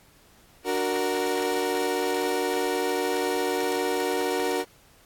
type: chord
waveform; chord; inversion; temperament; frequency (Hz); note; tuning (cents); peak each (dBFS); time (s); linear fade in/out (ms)
30% pulse; D augmented; none; equal; 293.7 / 370 / 466.2; D4 / F#4 / A#4; 0 / 0 / 0; -29 / -25 / -25; 0.64-4.65; 50
effects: pink hiss -57 dBFS RMS until 5.05 s + AAC 64 kbps